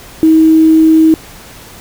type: tone with quantisation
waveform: sine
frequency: 318.7 Hz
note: D#4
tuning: 42 cents sharp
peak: -3 dBFS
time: 0.23-1.14 s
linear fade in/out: 0 ms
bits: 5
effects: pink hiss -34 dBFS RMS until 1.8 s